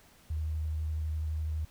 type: tone with vibrato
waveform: sine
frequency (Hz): 77.9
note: D#2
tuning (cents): +3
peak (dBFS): -30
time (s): 0.3-1.65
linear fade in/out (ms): 5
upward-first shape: sine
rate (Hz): 12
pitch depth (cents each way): 14
effects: pink hiss -60 dBFS RMS until 1.7 s